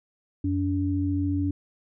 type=tone pair together; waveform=sine; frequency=90.7 / 286.1 Hz; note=F#2 / D4; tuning=-34 / -45 cents; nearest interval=octave + minor sixth; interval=1989 cents; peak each=-26 / -25 dBFS; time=0.44-1.51 s; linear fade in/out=5 ms; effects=none